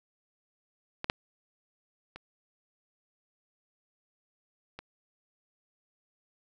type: clicks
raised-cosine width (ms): 0.3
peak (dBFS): -17 / -9 / -27 / -25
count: 4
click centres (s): 1.044 / 1.099 / 2.16 / 4.79
effects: none